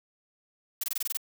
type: noise bursts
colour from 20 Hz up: blue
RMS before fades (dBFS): -30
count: 8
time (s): 0.81-1.172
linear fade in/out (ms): 5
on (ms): 26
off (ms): 22
effects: none